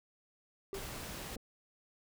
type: tone with exponential decay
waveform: triangle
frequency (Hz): 392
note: G4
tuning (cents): 0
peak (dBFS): -34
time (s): 0.73-0.92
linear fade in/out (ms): 0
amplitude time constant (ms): 40
type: noise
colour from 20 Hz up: pink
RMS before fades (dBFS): -44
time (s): 0.74-1.36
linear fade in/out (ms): 5
type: clicks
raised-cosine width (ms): 2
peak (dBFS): -34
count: 2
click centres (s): 1.363 / 1.367
effects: none